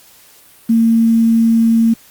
sine tone with quantisation, 227.8 Hz, A#3, 40 cents flat, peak -8 dBFS, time 0.69-1.94 s, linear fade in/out 10 ms, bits 6, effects white hiss -45 dBFS RMS until 2.1 s + Opus 48 kbps

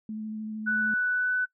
sine tone with vibrato, 216.4 Hz, A3, 29 cents flat, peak -32 dBFS, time 0.09-0.94 s, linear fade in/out 2 ms, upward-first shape square, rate 13 Hz, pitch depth 11 cents each way
sine tone with pitch glide, 1486 to 1497.2 Hz, F#6 to F#6, +7 to +20 cents, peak -23 dBFS, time 0.66-1.46 s, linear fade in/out 20 ms, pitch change +13 cents, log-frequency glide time 1.1-1.33 s
effects noise-tail reverb RT60 0.1 s tail -23 dB re dry

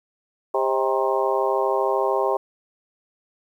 harmonic tone with a mistuned harmonic, 133 Hz, C3, 29 cents sharp, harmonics 3 / 4 / 5 / 6 / 7 / 8, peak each -24 / -25 / -26 / -27 / -27 / -28 dBFS, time 0.54-2.37 s, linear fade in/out 5 ms, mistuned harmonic 5, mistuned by -69 cents, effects 9-bit

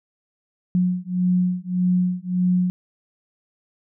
sine beating tone pair, 180 / 181.7 Hz, F#3 / F#3, -47 / -31 cents, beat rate 1.7 Hz, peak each -21 dBFS, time 0.75-2.7 s, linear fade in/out 0 ms, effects none

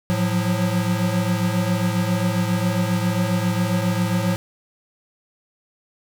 square tone cluster, 110 / 175.3 / 182.7 Hz, A2 / F3 / F#3, 0 / +7 / -22 cents, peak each -24 dBFS, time 0.1-4.36 s, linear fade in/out 0 ms, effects none

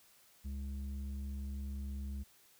square tone with low-pass filter, 68.5 Hz, C#2, 20 cents flat, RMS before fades -41 dBFS, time 0.44-2.24 s, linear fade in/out 20 ms, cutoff 160 Hz, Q 3, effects white hiss -65 dBFS RMS until 2.59 s

